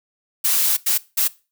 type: noise bursts at uneven times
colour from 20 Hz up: blue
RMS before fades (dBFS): -18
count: 3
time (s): 0.44-0.77 / 0.86-0.98 / 1.17-1.28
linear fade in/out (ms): 10
effects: noise-tail reverb RT60 0.3 s tail -20 dB re dry